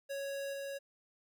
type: tone with level steps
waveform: square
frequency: 554.4 Hz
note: C#5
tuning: in tune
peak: -38 / -40 dBFS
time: 0.09-0.79 s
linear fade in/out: 20 ms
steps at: 0.53 s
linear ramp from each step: 5 ms
effects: none